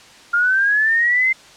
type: linear sweep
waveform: sine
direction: up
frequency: 1393 to 2093 Hz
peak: -13 dBFS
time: 0.33-1.33 s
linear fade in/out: 10 ms
effects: white hiss -44 dBFS RMS until 1.56 s + low-pass 6000 Hz 12 dB/octave